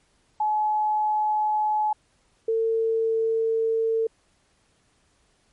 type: tone pair in turn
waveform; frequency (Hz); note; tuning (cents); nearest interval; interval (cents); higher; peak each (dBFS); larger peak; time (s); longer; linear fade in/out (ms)
sine; 852 / 449.8; G#5 / A4; +44 / +38; major seventh; 1106; first; -20; neither; 0.4-1.93 / 2.48-4.07; second; 5
effects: pink hiss -65 dBFS RMS until 5.52 s + MP3 48 kbps